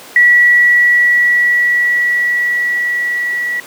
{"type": "tone with level ramp", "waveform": "sine", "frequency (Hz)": 1940, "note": "B6", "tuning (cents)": -31, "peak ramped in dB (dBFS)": [-4, -15], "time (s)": [0.16, 3.6], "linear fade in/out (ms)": 2, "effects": ["pink hiss -34 dBFS RMS until 3.66 s", "high-pass 300 Hz 12 dB/octave"]}